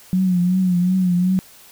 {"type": "tone with vibrato", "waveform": "sine", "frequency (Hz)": 181.9, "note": "F#3", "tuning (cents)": -29, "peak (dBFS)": -14, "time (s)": [0.13, 1.39], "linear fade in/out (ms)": 0, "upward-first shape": "triangle", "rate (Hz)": 2.7, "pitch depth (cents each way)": 70, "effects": ["white hiss -46 dBFS RMS until 1.71 s"]}